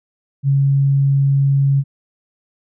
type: tone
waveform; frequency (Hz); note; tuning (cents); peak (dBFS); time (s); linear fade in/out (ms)
sine; 138.4; C#3; -2; -11; 0.43-1.84; 50
effects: none